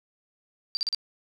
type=tone bursts; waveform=sine; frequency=4699 Hz; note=D8; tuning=in tune; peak=-24 dBFS; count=4; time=0.75-0.947 s; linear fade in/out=0 ms; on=20 ms; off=39 ms; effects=none